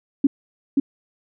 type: tone with echo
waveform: sine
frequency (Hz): 277.2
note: C#4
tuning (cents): 0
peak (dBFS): -11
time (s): 0.24-0.27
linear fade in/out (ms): 5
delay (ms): 530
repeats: 1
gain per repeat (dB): -2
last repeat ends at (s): 0.8
effects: none